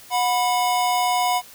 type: tone pair together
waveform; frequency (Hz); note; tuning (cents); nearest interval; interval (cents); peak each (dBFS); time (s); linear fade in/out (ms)
square; 726.8 / 987.8; F#5 / B5; -31 / 0; perfect fourth; 531; -21 / -23; 0.1-1.42; 50
effects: white hiss -45 dBFS RMS until 1.54 s